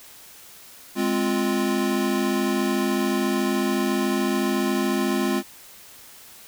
square chord, F minor, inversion first, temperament equal, 207.7 / 261.6 / 349.2 Hz, Ab3 / C4 / F4, 0 / 0 / 0 cents, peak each -26 dBFS, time 0.95-5.43 s, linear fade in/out 50 ms, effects white hiss -46 dBFS RMS until 6.47 s

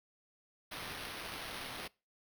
white noise with sample-and-hold, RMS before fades -44 dBFS, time 0.71-1.88 s, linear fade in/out 10 ms, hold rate 7350 Hz, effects noise-tail reverb RT60 0.3 s tail -24 dB re dry

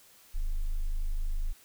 sine tone, 26 Hz, G#0, 3 cents sharp, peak -24 dBFS, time 0.34-1.53 s, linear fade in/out 20 ms, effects tanh soft clip ceiling -26 dBFS + white hiss -58 dBFS RMS until 1.64 s

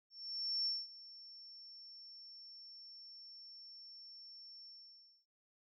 sine tone with ADSR envelope, 5430 Hz, F8, 50 cents flat, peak -33 dBFS, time 0.1-5.26 s, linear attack 560 ms, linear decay 210 ms, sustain -19 dB, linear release 600 ms, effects none

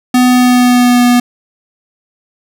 square tone with pitch glide, 250 to 244.1 Hz, B3 to B3, +21 to -20 cents, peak -6 dBFS, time 0.14-1.2 s, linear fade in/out 5 ms, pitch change -41 cents, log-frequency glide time 0.29-1.05 s, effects none

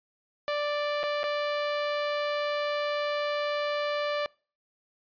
sawtooth tone with dropouts, 587.3 Hz, D5, in tune, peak -23 dBFS, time 0.48-4.26 s, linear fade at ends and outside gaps 0 ms, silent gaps 1.031-1.037 / 1.232-1.24 s, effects noise-tail reverb RT60 0.4 s tail -26 dB re dry + resampled to 11025 Hz

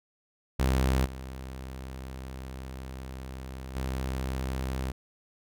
sawtooth tone with level steps, 65.3 Hz, C2, 3 cents flat, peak -19 / -34 / -26 dBFS, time 0.59-4.92 s, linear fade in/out 10 ms, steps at 1.05 / 3.75 s, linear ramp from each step 10 ms, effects none

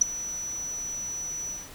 sine tone with ADSR envelope, 5920 Hz, F#8, in tune, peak -11 dBFS, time 0.01-1.7 s, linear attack 9 ms, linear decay 8 ms, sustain -20 dB, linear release 200 ms, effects pink hiss -46 dBFS RMS until 1.74 s

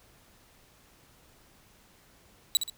25% pulse tone with echo, 3924 Hz, B7, 12 cents flat, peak -16 dBFS, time 2.55-2.57 s, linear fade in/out 0 ms, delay 64 ms, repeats 2, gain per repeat -8 dB, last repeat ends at 2.698 s, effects pink hiss -60 dBFS RMS until 2.77 s

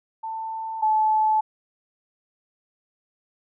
sine tone pair in turn, 890 / 866.2 Hz, A5 / A5, +20 / -27 cents, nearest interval unison, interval 47 cents, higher first, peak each -28 / -17 dBFS, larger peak second, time 0.23-0.82 / 0.82-1.41 s, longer neither, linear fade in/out 10 ms, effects none

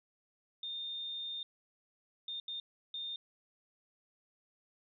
sine tone bursts at uneven times, 3636 Hz, A#7, 44 cents flat, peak -38 dBFS, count 4, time 0.63-1.43 / 2.28-2.4 / 2.48-2.6 / 2.94-3.16 s, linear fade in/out 2 ms, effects none

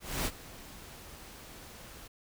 pink noise with ADSR envelope, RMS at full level -31 dBFS, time 0-2.08 s, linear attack 260 ms, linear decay 46 ms, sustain -18 dB, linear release 11 ms, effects none

